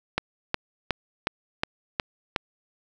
click train, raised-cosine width 0.3 ms, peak -7 dBFS, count 7, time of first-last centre 0.18-2.362 s, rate 2.75 Hz, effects none

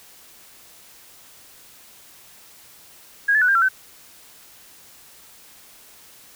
sine tone with pitch steps, 1640 / 1731 / 1482 / 1595 / 1358 / 1530 Hz, G#6 / A6 / F#6 / G6 / F6 / G6, -22 / -29 / +2 / +30 / -49 / -42 cents, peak -14 dBFS, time 3.28-3.688 s, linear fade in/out 10 ms, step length 68 ms, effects white hiss -48 dBFS RMS until 6.35 s

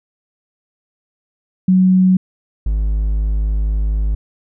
sine / triangle tone pair in turn, 185.8 / 52.14 Hz, F#3 / G#1, +7 / +8 cents, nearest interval octave + minor seventh, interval 2199 cents, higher first, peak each -8 / -12 dBFS, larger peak first, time 1.68-2.17 / 2.66-4.15 s, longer second, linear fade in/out 5 ms, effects none

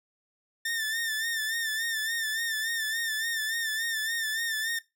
sawtooth tone with vibrato, 1794 Hz, A6, 33 cents sharp, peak -25 dBFS, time 0.65-4.79 s, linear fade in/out 5 ms, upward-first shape sine, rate 3.5 Hz, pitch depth 58 cents each way, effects noise-tail reverb RT60 0.2 s tail -18 dB re dry

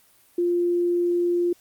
sine tone, 349.2 Hz, F4, in tune, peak -19 dBFS, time 0.38-1.53 s, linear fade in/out 5 ms, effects white hiss -58 dBFS RMS until 1.6 s + Opus 32 kbps

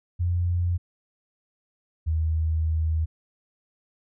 sine tone pair in turn, 87.7 / 79.69 Hz, F2 / D#2, +8 / +42 cents, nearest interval major second, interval 166 cents, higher first, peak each -21 dBFS, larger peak neither, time 0.19-0.78 / 2.06-3.06 s, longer second, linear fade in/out 20 ms, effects none

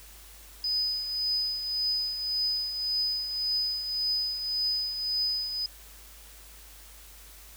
sine tone with tremolo, 5000 Hz, D#8, 8 cents sharp, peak -24 dBFS, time 0.64-5.66 s, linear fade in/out 2 ms, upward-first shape triangle, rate 1.8 Hz, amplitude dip 60%, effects added 51 Hz sine -51 dBFS peak until 7.56 s + white hiss -51 dBFS RMS until 7.56 s

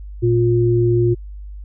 sine tone pair together, 116.99 / 352.8 Hz, A#2 / F4, +7 / +18 cents, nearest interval octave + perfect fifth, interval 1911 cents, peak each -15 dBFS, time 0.22-1.15 s, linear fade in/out 20 ms, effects added 50 Hz sine -30 dBFS peak until 1.64 s

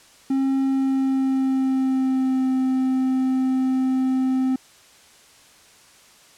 triangle tone with pitch glide, 268.7 to 260.4 Hz, C4 to C4, +46 to -8 cents, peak -16 dBFS, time 0.3-4.56 s, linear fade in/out 5 ms, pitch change -54 cents, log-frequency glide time 0.63-2.5 s, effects white hiss -51 dBFS RMS until 6.37 s + low-pass 9000 Hz 12 dB/octave

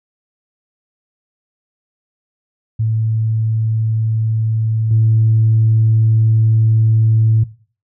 sine tone with level steps, 111 Hz, A2, 16 cents sharp, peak -13 / -8 dBFS, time 2.79-7.44 s, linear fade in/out 10 ms, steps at 4.91 s, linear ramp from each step 2 ms, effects noise-tail reverb RT60 0.4 s tail -18 dB re dry + tanh soft clip ceiling -4 dBFS

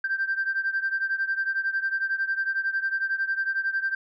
sine beating tone pair, 1568 / 1579 Hz, G6 / G6, 0 / +12 cents, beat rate 11 Hz, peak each -25 / -28 dBFS, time 0.04-3.95 s, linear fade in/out 5 ms, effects tanh soft clip ceiling -18 dBFS

